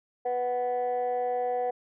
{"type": "tone pair together", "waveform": "sine", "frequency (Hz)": [493.9, 742.4], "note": ["B4", "F#5"], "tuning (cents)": [0, 6], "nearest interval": "perfect fifth", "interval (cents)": 706, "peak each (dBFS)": -27, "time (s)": [0.25, 1.71], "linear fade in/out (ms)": 10, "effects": ["tanh soft clip ceiling -22 dBFS"]}